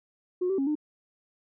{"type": "tone with pitch steps", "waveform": "sine", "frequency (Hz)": [362.2, 385.1, 273, 301.8], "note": ["F#4", "G4", "C#4", "D4"], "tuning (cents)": [-37, -31, -26, 47], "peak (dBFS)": -23, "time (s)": [0.41, 0.754], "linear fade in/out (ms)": 10, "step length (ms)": 86, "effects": ["tanh soft clip ceiling -20 dBFS"]}